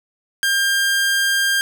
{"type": "tone", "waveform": "sawtooth", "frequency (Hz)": 1600, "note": "G6", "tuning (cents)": 35, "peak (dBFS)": -12, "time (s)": [0.43, 1.61], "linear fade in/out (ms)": 0, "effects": []}